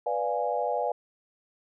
sine chord, B diminished seventh, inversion none, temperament equal, 493.9 / 587.3 / 698.5 / 830.6 Hz, B4 / D5 / F5 / Ab5, 0 / 0 / 0 / 0 cents, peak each -31 dBFS, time 0.06-0.92 s, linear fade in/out 5 ms, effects none

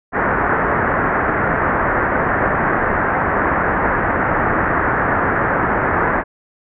white low-pass noise, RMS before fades -17 dBFS, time 0.12-6.24 s, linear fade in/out 50 ms, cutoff 1800 Hz, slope 48 dB/octave, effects none

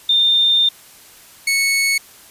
sine / sawtooth tone pair in turn, 3614 / 2208 Hz, A7 / C#7, +46 / -7 cents, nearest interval major sixth, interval 853 cents, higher first, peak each -11 dBFS, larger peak neither, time 0.09-0.69 / 1.47-1.98 s, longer first, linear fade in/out 5 ms, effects white hiss -44 dBFS RMS until 2.3 s + resampled to 32000 Hz

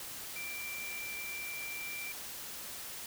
sine tone in noise, 2353 Hz, D7, 3 cents sharp, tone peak -40 dBFS, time 0.36-2.12 s, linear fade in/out 2 ms, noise white, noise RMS -44 dBFS, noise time 0-3.06 s, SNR +1 dB, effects none

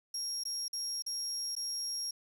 35% pulse tone with dropouts, 5588 Hz, F8, in tune, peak -32 dBFS, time 0.14-2.11 s, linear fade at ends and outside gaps 5 ms, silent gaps 0.437-0.452 / 0.682-0.73 / 1.023-1.063 / 1.553-1.564 s, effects 11-bit

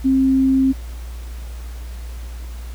sine tone, 265.6 Hz, C4, 26 cents sharp, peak -12 dBFS, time 0.04-0.73 s, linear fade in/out 20 ms, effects added 59 Hz sine -28 dBFS peak until 2.74 s + pink hiss -44 dBFS RMS until 2.74 s

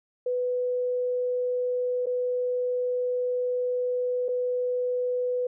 sine tone with dropouts, 496.6 Hz, B4, 9 cents sharp, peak -24 dBFS, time 0.26-5.47 s, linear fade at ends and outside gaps 5 ms, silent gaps 2.059-2.067 / 4.284-4.288 s, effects none

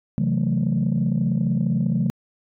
sine chord, F# half-diminished seventh, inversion second, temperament equal with one note detuned, 133.95 / 164.81 / 185 / 220 Hz, C3 / E3 / F#3 / A3, +41 / 0 / 0 / 0 cents, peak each -23 dBFS, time 0.18-2.1 s, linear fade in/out 0 ms, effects tanh soft clip ceiling -13 dBFS

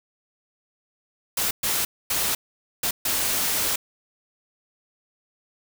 white noise bursts at uneven times, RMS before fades -24 dBFS, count 5, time 1.37-1.51 / 1.63-1.85 / 2.1-2.35 / 2.83-2.91 / 3.05-3.76 s, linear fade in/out 5 ms, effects none

